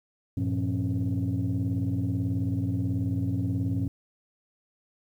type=tone cluster; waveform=sine; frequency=96.5 / 115 / 174.5 / 272.3 Hz; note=G2 / A#2 / F3 / C#4; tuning=-27 / -23 / -1 / -31 cents; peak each=-28 / -28 / -33 / -29 dBFS; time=0.37-3.88 s; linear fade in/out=5 ms; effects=tanh soft clip ceiling -20 dBFS + 10-bit